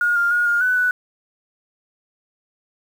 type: tone with pitch steps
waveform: sine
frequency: 1432 / 1401 / 1437 / 1416 / 1497 / 1485 Hz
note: F6 / F6 / F6 / F6 / F#6 / F#6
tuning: +43 / +5 / +49 / +23 / +20 / +6 cents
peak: -15 dBFS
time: 0.01-0.91 s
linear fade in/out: 2 ms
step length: 150 ms
effects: 7-bit